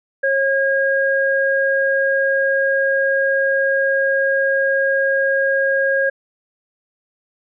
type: tone pair together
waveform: sine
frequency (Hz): 544 / 1630.2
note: C#5 / G#6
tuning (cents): -33 / -33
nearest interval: octave + perfect fifth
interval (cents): 1900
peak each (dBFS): -17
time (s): 0.23-6.1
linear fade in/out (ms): 10
effects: none